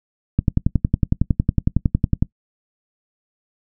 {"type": "click train", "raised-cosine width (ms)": 5, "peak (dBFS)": -3, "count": 21, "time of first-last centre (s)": [0.39, 2.225], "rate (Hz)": 10.9, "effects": ["noise-tail reverb RT60 0.1 s tail -21 dB re dry"]}